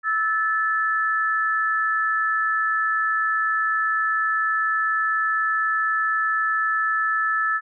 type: tone pair together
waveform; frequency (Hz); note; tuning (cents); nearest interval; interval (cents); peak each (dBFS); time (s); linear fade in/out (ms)
sine; 1312 / 1739.9; E6 / A6; -9 / -20; perfect fourth; 489; -22; 0.03-7.61; 50
effects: none